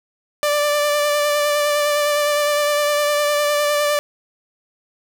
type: tone with vibrato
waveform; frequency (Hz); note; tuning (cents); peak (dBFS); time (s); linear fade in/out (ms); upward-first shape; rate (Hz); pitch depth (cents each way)
sawtooth; 588; D5; +2; -12; 0.43-3.99; 0; sine; 9.8; 18
effects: none